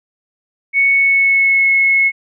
sine tone with pitch glide, 2217 to 2183 Hz, C#7 to C#7, 0 to -27 cents, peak -9 dBFS, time 0.73-2.12 s, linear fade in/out 50 ms, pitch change -27 cents, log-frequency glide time 0.9-1.69 s, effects none

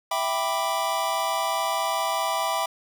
square chord, E minor seventh, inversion none, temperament equal with one note detuned, 659.3 / 784 / 987.8 / 1178.1 Hz, E5 / G5 / B5 / D6, 0 / 0 / 0 / +5 cents, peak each -30 / -30 / -29 / -31 dBFS, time 0.11-2.66 s, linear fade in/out 5 ms, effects none

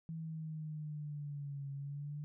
sine linear two-way sweep, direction down then up, 163.2 to 138.59 to 148.8 Hz, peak -40 dBFS, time 0.09-2.24 s, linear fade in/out 0 ms, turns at 1.71 s, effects none

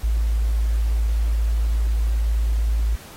sine tone, 55 Hz, A1, in tune, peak -17 dBFS, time 0.03-2.96 s, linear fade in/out 10 ms, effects pink hiss -43 dBFS RMS until 3.16 s + AAC 48 kbps

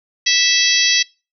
harmonic tone, 656 Hz, E5, 9 cents flat, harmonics 3 / 4 / 5 / 6 / 7 / 8 / 9, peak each -20 / -20 / -20 / -20 / -20 / -20 / -20 dBFS, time 0.26-1.03 s, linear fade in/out 10 ms, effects noise-tail reverb RT60 0.3 s tail -24 dB re dry

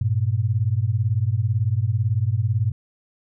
sine beating tone pair, 100 / 118 Hz, G2 / A#2, +35 / +22 cents, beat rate 18 Hz, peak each -21 dBFS, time 0.01-2.72 s, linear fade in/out 5 ms, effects none

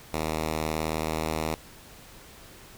5% pulse tone with pitch glide, 78.6 to 79.06 Hz, D#2 to D#2, +18 to +28 cents, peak -16 dBFS, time 0.13-1.55 s, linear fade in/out 10 ms, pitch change +10 cents, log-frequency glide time 0.67-1.32 s, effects pink hiss -49 dBFS RMS until 2.77 s

